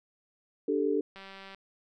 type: chord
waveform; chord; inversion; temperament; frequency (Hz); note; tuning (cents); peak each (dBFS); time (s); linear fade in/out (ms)
sine; D suspended fourth; none; equal; 293.7 / 392 / 440; D4 / G4 / A4; 0 / 0 / 0; -30 / -30 / -29; 0.68-1.01; 5
type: click train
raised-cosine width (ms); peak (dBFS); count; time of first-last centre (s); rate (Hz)
0.3; -31; 76; 1.16-1.547; 194
effects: none